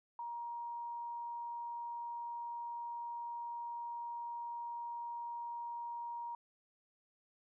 sine tone, 944 Hz, A#5, 22 cents sharp, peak -40 dBFS, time 0.19-6.35 s, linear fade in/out 2 ms, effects none

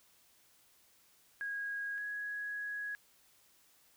sine tone pair in turn, 1642 / 1666.8 Hz, G#6 / G#6, -20 / +6 cents, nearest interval unison, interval 26 cents, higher second, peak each -36 / -37 dBFS, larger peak first, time 1.41-1.98 / 1.98-2.95 s, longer second, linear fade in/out 0 ms, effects white hiss -67 dBFS RMS until 3.96 s

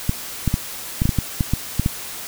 clicks, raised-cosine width 5 ms, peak -5 dBFS, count 11, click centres 0.094 / 0.477 / 0.541 / 1.019 / 1.055 / 1.092 / 1.187 / 1.408 / 1.536 / 1.796 / 1.861 s, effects white hiss -32 dBFS RMS until 2.27 s

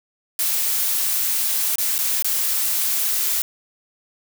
blue noise with dropouts, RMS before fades -21 dBFS, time 0.39-3.42 s, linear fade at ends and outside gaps 1 ms, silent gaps 1.757-1.783 / 1.981-1.988 / 2.224-2.245 s, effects none

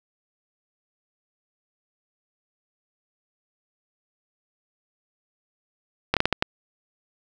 slowing click train, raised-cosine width 0.3 ms, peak -3 dBFS, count 6, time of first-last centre 6.14-6.425 s, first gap 27 ms, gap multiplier 1.38, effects none

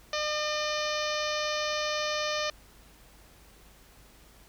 harmonic tone, 604 Hz, D5, 48 cents sharp, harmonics 1 / 2 / 3 / 4 / 5 / 6 / 7 / 8 / 9 / 10, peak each -32 / -35 / -37 / -38 / -39 / -40 / -40 / -41 / -42 / -42 dBFS, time 0.13-2.5 s, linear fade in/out 2 ms, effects added 50 Hz sine -57 dBFS peak until 4.48 s + pink hiss -57 dBFS RMS until 4.48 s

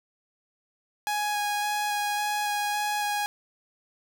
sawtooth tone with vibrato, 830 Hz, G#5, 1 cent flat, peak -22 dBFS, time 1.07-3.26 s, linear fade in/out 0 ms, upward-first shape square, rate 1.8 Hz, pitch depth 8 cents each way, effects none

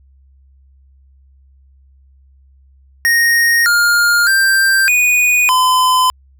square tone with pitch steps, 1862 / 1412 / 1576 / 2470 / 1018 Hz, A#6 / F6 / G6 / D#7 / C6, -2 / +19 / +9 / -13 / -48 cents, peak -10 dBFS, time 3.05-6.1 s, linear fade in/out 0 ms, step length 610 ms, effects added 67 Hz sine -45 dBFS peak until 6.39 s

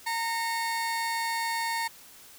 30% pulse tone pair together, 919.1 / 2186 Hz, A#5 / C#7, -25 / -25 cents, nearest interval octave + minor third, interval 1500 cents, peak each -26 / -33 dBFS, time 0.06-1.88 s, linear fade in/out 10 ms, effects white hiss -51 dBFS RMS until 2.38 s

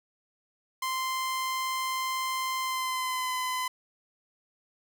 sawtooth tone with pitch glide, 1042 to 1016.4 Hz, C6 to B5, -7 to +49 cents, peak -25 dBFS, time 0.82-3.68 s, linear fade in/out 5 ms, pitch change -44 cents, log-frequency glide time 2.6-3.34 s, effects none

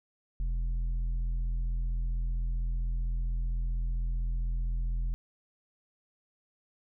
sine tone with tanh clipping, 42.18 Hz, E1, 41 cents sharp, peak -29 dBFS, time 0.4-5.14 s, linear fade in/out 0 ms, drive 6 dB, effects none

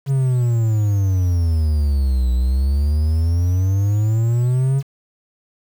triangle exponential two-way sweep, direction down then up, 139.2 to 60.9 to 139.2 Hz, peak -12 dBFS, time 0.06-4.83 s, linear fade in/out 50 ms, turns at 2.32 s, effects 7-bit

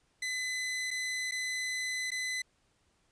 sawtooth tone with dropouts, 2016 Hz, B6, 35 cents sharp, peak -29 dBFS, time 0.22-2.42 s, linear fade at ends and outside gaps 5 ms, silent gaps 0.907-0.911 / 1.312-1.319 / 2.106-2.116 s, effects pink hiss -72 dBFS RMS until 3.11 s + resampled to 22050 Hz

